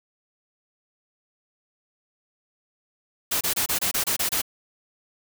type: noise bursts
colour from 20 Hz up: white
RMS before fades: -24 dBFS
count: 9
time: 3.31-4.418 s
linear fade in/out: 10 ms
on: 100 ms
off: 26 ms
effects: none